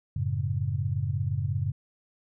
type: chord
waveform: sine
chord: F# minor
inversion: none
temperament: equal with one note detuned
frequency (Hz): 92.93 / 110 / 138.59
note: F#2 / A2 / C#3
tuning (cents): +8 / 0 / 0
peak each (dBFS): -30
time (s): 0.16-1.72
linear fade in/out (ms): 5
effects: none